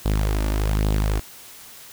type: tone with flanger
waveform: sawtooth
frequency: 52 Hz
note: G#1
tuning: 3 cents sharp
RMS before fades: -21 dBFS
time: 0.05-1.2 s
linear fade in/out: 10 ms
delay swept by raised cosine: 0.23 to 3.43 ms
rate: 1.2 Hz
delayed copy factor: +0.55
effects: white hiss -43 dBFS RMS until 1.92 s